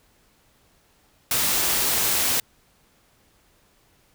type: noise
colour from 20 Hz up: white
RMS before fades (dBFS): -22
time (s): 1.31-2.4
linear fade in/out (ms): 2
effects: pink hiss -61 dBFS RMS until 4.14 s